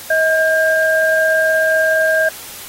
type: tone pair together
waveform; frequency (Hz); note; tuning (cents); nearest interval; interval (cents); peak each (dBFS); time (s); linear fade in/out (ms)
sine; 636.5 / 1604; D#5 / G6; +39 / +39; octave + major third; 1600; -14; 0.1-2.29; 5
effects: white hiss -33 dBFS RMS until 2.68 s + AAC 48 kbps

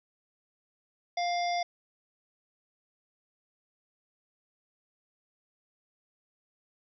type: harmonic tone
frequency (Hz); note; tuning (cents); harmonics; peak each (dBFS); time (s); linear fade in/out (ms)
700; F5; +4; 1 / 3 / 5 / 7 / 8; -28 / -37 / -42 / -41 / -44; 1.17-1.63; 5
effects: none

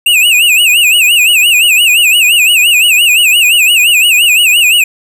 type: tone with vibrato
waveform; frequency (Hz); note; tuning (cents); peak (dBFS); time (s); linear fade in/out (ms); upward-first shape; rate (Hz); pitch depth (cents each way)
square; 2675; E7; +25; -5; 0.06-4.84; 5; sine; 5.8; 160
effects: none

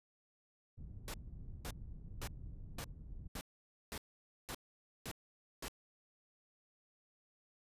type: low-pass noise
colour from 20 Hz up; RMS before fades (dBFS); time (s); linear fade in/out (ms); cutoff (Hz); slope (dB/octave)
pink; -49; 0.77-3.28; 10; 120; 12
type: noise bursts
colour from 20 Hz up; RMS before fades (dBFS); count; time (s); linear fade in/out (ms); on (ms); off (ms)
pink; -44; 9; 1.08-5.682; 0; 58; 510
effects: resampled to 32000 Hz

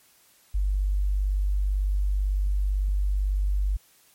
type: tone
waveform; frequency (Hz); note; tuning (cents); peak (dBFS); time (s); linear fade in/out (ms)
sine; 49; G1; 0; -21; 0.54-3.77; 10
effects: white hiss -59 dBFS RMS until 4.14 s + MP3 64 kbps

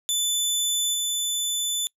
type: tone with level steps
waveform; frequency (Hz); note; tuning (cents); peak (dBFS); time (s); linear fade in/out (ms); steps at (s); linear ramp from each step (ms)
20% pulse; 3508; A7; -6; -16 / -18; 0.09-1.87; 0; 0.93; 20
effects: noise-tail reverb RT60 0.1 s tail -25 dB re dry

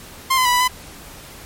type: tone with pitch steps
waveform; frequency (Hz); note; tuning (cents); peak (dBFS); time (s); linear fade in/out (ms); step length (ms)
sawtooth; 1054 / 1020 / 983 / 989 / 1007; C6 / C6 / B5 / B5 / B5; +12 / -44 / -8 / +2 / +33; -10; 0.3-0.68; 10; 76
effects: pink hiss -39 dBFS RMS until 1.45 s + MP3 64 kbps

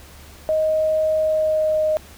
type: tone with pitch glide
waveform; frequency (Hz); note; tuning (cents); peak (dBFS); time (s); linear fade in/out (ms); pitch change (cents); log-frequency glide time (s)
sine; 626 to 619.9; D#5 to D#5; +10 to -7; -16; 0.49-1.97; 0; -17; 1.19-1.85
effects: added 73 Hz sine -45 dBFS peak until 2.17 s + pink hiss -45 dBFS RMS until 2.17 s

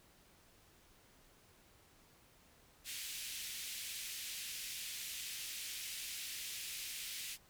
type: band-pass noise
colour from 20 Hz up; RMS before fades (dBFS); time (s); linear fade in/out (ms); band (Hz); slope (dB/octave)
pink; -45; 2.84-7.38; 50; 2300 to 16000; 24
effects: pink hiss -66 dBFS RMS until 7.49 s

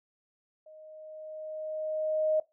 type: tone with level ramp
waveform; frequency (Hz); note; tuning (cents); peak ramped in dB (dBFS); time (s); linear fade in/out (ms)
sine; 622.3; D#5; 0; -49 to -22; 0.66-2.4; 5
effects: noise-tail reverb RT60 0.2 s tail -19 dB re dry

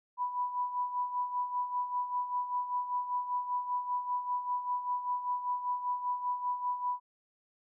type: tone with tremolo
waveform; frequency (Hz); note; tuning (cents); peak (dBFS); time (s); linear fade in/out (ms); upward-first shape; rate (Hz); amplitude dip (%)
sine; 987.8; B5; 0; -28; 0.17-7; 50; sine; 5.1; 65
effects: none

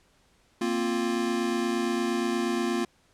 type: chord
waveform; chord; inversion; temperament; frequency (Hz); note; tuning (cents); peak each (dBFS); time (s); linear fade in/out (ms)
square; Bb suspended second; none; equal; 233.1 / 261.6 / 349.2; Bb3 / C4 / F4; 0 / 0 / 0; -30 / -33 / -29; 0.61-2.85; 5
effects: pink hiss -64 dBFS RMS until 3.13 s + low-pass 9000 Hz 12 dB/octave

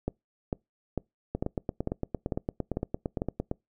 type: two click trains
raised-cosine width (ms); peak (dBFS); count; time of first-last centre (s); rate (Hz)
2; -15 / -16; 8 / 20; 0.08-3.219 / 1.35-3.514; 2.23 / 8.78
effects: noise-tail reverb RT60 0.2 s tail -26 dB re dry

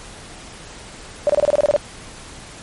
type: tone bursts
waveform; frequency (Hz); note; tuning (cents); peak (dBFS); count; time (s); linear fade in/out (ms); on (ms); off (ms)
sine; 587.3; D5; 0; -11; 10; 1.27-1.763; 0; 25; 27
effects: pink hiss -38 dBFS RMS until 2.62 s + MP3 48 kbps

